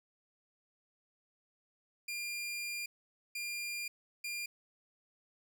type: tone bursts at uneven times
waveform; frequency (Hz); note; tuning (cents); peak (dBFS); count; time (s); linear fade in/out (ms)
sawtooth; 2400; D7; +37; -34; 3; 2.08-2.86 / 3.35-3.88 / 4.24-4.46; 5
effects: none